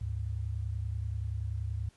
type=tone pair together; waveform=sine; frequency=73.54 / 104 Hz; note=D2 / G#2; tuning=+3 / +3 cents; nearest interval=tritone; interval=600 cents; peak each=-35 / -34 dBFS; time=0.01-1.89 s; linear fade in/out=5 ms; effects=pink hiss -65 dBFS RMS until 1.96 s + resampled to 24000 Hz

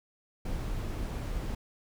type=noise; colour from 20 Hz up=brown; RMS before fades=-34 dBFS; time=0.45-1.55 s; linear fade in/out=5 ms; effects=none

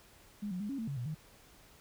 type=tone with pitch steps; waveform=sine; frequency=206.4 / 181.4 / 207.1 / 275.2 / 224.1 / 139.7 / 121.4 / 155.2 Hz; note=G#3 / F#3 / G#3 / C#4 / A3 / C#3 / B2 / D#3; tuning=-10 / -34 / -5 / -12 / +32 / +14 / -29 / -4 cents; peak=-35 dBFS; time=0.42-1.148 s; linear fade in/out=10 ms; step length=91 ms; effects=pink hiss -60 dBFS RMS until 1.8 s

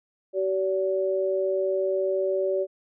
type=tone pair together; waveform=sine; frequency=381.3 / 573 Hz; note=G4 / D5; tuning=-48 / -43 cents; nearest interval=perfect fifth; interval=705 cents; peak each=-25 dBFS; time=0.33-2.67 s; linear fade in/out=50 ms; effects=none

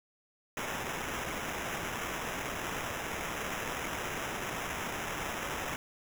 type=noise with sample-and-hold; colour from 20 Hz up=white; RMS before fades=-37 dBFS; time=0.57-5.76 s; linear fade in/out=0 ms; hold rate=4410 Hz; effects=none

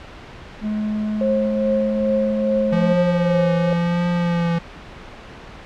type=tone with pitch glide; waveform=triangle; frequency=212.7 to 214.1 Hz; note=G#3 to A3; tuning=+42 to -47 cents; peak=-18 dBFS; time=0.61-2.96 s; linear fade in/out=50 ms; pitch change=+11 cents; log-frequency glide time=0.78-1.75 s
type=tone with tremolo; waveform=sine; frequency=535 Hz; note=C5; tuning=38 cents sharp; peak=-16 dBFS; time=1.21-3.73 s; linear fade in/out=2 ms; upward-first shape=triangle; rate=2.4 Hz; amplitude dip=55%
type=tone with vibrato; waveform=square; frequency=171.6 Hz; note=F3; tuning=30 cents flat; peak=-18 dBFS; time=2.72-4.59 s; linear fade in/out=10 ms; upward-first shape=triangle; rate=0.92 Hz; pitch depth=36 cents each way
effects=pink hiss -38 dBFS RMS until 5.65 s + low-pass 3000 Hz 12 dB/octave

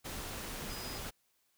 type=tone in noise; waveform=sine; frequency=4978 Hz; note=D#8; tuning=in tune; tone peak=-47 dBFS; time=0.69-0.99 s; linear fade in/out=20 ms; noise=pink; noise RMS=-42 dBFS; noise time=0.04-1.11 s; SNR=-8 dB; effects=white hiss -75 dBFS RMS until 1.57 s

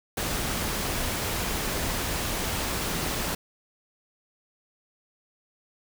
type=noise; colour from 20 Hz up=pink; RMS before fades=-29 dBFS; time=0.17-3.35 s; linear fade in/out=5 ms; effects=none

